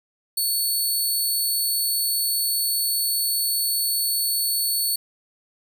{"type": "tone", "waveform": "10% pulse", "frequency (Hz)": 4435, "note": "C#8", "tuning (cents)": 0, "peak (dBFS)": -14, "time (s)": [0.37, 4.96], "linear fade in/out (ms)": 5, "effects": []}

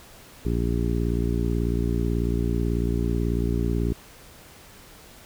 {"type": "harmonic tone", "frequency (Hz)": 58.2, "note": "A#1", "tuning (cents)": -2, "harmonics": [1, 2, 3, 4, 5, 6, 7], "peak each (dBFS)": [-25, -28, -30, -31, -32, -33, -33], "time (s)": [0.45, 3.93], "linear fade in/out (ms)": 5, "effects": ["pink hiss -48 dBFS RMS until 5.25 s"]}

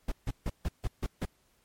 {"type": "noise bursts", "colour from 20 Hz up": "brown", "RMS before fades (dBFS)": -30, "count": 7, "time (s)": [0.08, 1.253], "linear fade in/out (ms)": 5, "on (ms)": 39, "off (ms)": 150, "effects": ["pink hiss -69 dBFS RMS until 1.64 s", "MP3 64 kbps"]}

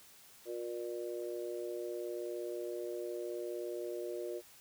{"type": "harmonic tone", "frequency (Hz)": 119.2, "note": "A#2", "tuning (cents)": 39, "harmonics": [3, 4, 5], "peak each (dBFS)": [-40, -43, -44], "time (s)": [0.45, 4.42], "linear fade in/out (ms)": 50, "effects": ["white hiss -59 dBFS RMS until 4.6 s"]}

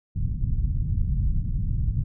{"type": "low-pass noise", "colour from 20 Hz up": "pink", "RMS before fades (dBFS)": -24, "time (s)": [0.15, 2.04], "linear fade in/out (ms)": 10, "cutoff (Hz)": 150, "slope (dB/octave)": 24, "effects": []}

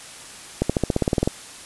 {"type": "accelerating click train", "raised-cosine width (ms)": 2, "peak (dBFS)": -5, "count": 12, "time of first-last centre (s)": [0.62, 1.275], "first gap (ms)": 76, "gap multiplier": 0.95, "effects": ["white hiss -40 dBFS RMS until 1.65 s", "resampled to 24000 Hz"]}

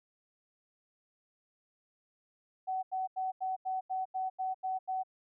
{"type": "tone bursts", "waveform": "sine", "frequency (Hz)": 753, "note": "F#5", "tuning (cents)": 30, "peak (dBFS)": -31, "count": 10, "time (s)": [2.67, 5.035], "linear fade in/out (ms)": 20, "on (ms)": 160, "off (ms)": 85, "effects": []}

